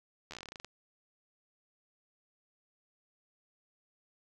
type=slowing click train; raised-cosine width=0.2 ms; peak=-27 dBFS; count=14; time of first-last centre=0.31-0.646 s; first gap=12 ms; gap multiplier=1.12; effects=none